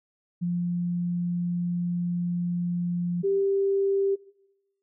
sine tone pair in turn, 174.9 / 393.4 Hz, F3 / G4, +3 / +6 cents, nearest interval octave + major second, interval 1403 cents, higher second, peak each -24 / -21 dBFS, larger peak second, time 0.41-3.23 / 3.23-4.16 s, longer first, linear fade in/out 20 ms, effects noise-tail reverb RT60 0.9 s tail -21 dB re dry

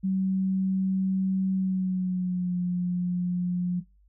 sine tone with pitch glide, 190 to 178.3 Hz, F#3 to F3, +46 to +36 cents, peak -23 dBFS, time 0.03-3.81 s, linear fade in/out 20 ms, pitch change -110 cents, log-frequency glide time 1.53-2.57 s, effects noise-tail reverb RT60 0.2 s tail -17 dB re dry + added 50 Hz sine -57 dBFS peak until 4.08 s

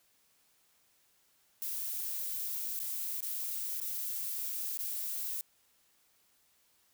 violet noise with dropouts, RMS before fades -37 dBFS, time 1.62-5.41 s, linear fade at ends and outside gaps 0 ms, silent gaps 2.791-2.8 / 3.205-3.227 / 3.801-3.814 / 4.774-4.79 s, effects white hiss -70 dBFS RMS until 6.93 s

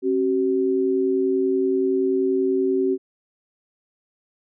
sine tone pair together, 268.9 / 379.3 Hz, C4 / F#4, +47 / +43 cents, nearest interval tritone, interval 596 cents, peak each -23 / -19 dBFS, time 0.02-2.98 s, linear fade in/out 50 ms, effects none

